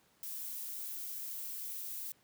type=noise; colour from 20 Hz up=violet; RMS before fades=-42 dBFS; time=0.23-2.12 s; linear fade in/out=0 ms; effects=pink hiss -69 dBFS RMS until 2.23 s + high-pass 100 Hz 12 dB/octave